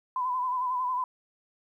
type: tone with vibrato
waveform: sine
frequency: 1007 Hz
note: B5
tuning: 33 cents sharp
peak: -26 dBFS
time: 0.16-1.04 s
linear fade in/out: 2 ms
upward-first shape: sine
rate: 11 Hz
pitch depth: 47 cents each way
effects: 11-bit

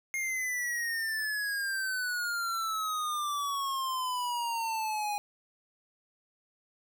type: exponential sweep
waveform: square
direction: down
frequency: 2139 to 820 Hz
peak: -31 dBFS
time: 0.14-5.18 s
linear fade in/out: 0 ms
effects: none

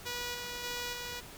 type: tone with tremolo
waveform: 5% pulse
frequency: 486 Hz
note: B4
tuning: 28 cents flat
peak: -24 dBFS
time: 0.05-1.21 s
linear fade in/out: 20 ms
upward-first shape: square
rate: 1.7 Hz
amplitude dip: 30%
effects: pink hiss -49 dBFS RMS until 1.37 s

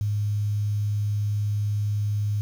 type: tone with quantisation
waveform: sine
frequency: 103.83 Hz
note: G#2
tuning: in tune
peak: -22 dBFS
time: 0.01-2.41 s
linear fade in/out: 0 ms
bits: 8
effects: none

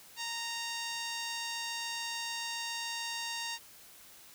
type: tone with low-pass filter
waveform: 5% pulse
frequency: 927 Hz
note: A#5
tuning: 10 cents flat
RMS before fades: -38 dBFS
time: 0.16-3.59 s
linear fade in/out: 50 ms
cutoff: 5600 Hz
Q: 0.93
effects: white hiss -55 dBFS RMS until 4.34 s

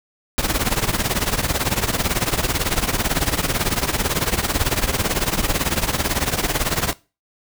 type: noise with tremolo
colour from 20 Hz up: pink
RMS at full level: -17 dBFS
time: 0.38-6.93 s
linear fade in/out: 0 ms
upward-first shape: triangle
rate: 18 Hz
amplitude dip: 90%
effects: noise-tail reverb RT60 0.3 s tail -20 dB re dry

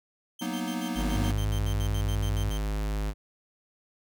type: tone bursts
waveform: sawtooth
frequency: 3136 Hz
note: G7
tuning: in tune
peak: -37 dBFS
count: 16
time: 0.39-2.577 s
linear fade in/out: 5 ms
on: 72 ms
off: 69 ms
type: chord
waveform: square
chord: B major seventh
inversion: second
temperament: equal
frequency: 185 / 233.1 / 246.9 / 311.1 Hz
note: F#3 / A#3 / B3 / D#4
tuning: 0 / 0 / 0 / 0 cents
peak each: -37 / -36 / -36 / -36 dBFS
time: 0.41-1.32 s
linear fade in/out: 10 ms
type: tone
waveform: square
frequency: 51.8 Hz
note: G#1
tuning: 4 cents flat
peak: -28 dBFS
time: 0.95-3.14 s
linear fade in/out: 50 ms
type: tone with pitch glide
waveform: sine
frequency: 100.3 to 95.77 Hz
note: G2 to G2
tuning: +40 to -40 cents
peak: -28 dBFS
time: 1.15-2.5 s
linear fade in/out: 5 ms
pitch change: -80 cents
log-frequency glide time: 1.5-1.6 s
effects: none

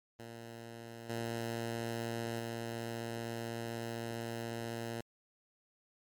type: tone with level steps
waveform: 10% pulse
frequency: 115.9 Hz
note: A#2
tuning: 10 cents flat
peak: -38 / -28 / -30 dBFS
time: 0.19-5.01 s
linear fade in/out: 5 ms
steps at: 1.09 / 2.39 s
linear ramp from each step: 10 ms
effects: MP3 96 kbps

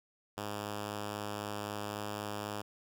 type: tone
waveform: 5% pulse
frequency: 103.83 Hz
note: G#2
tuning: in tune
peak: -26 dBFS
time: 0.37-2.62 s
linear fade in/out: 10 ms
effects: none

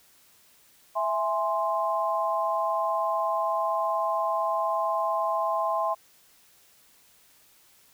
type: chord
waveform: sine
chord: E augmented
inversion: none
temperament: equal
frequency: 659.3 / 830.6 / 1046.5 Hz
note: E5 / G#5 / B#5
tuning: 0 / 0 / 0 cents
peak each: -28 / -30 / -27 dBFS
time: 0.95-5.95 s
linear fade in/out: 20 ms
effects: white hiss -59 dBFS RMS until 7.93 s

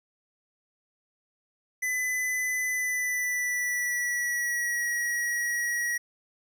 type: tone with pitch glide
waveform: square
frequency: 2007 to 1909.7 Hz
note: B6 to A#6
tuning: +27 to +41 cents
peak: -27 dBFS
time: 1.82-5.98 s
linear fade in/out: 10 ms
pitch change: -86 cents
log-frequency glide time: 2.69-4.86 s
effects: none

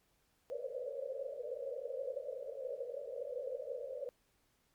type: band-pass noise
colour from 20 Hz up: white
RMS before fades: -42 dBFS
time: 0.5-4.09 s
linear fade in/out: 0 ms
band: 480 to 570 Hz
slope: 96 dB/octave
effects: pink hiss -75 dBFS RMS until 4.74 s + MP3 96 kbps

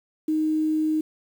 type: tone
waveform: sine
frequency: 311.1 Hz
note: D#4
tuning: in tune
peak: -20 dBFS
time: 0.28-1.01 s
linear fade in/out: 5 ms
effects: 8-bit

